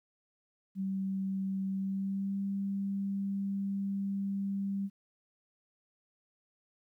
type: tone with pitch glide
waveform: sine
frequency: 192.5 to 197.23 Hz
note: G3 to G3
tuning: -31 to +11 cents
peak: -31 dBFS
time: 0.75-4.9 s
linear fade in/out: 50 ms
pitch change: +42 cents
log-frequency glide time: 1.74-2.4 s
effects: 12-bit